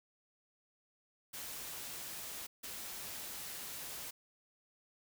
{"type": "noise bursts at uneven times", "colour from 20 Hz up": "white", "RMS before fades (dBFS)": -45, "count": 2, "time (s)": [[1.33, 2.47], [2.63, 4.11]], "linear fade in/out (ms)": 10, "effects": []}